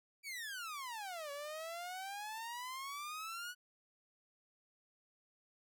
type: exponential two-way sweep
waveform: sawtooth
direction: down then up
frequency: 2349 to 562 to 1484 Hz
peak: -39 dBFS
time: 0.23-3.55 s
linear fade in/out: 50 ms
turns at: 1.31 s
effects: none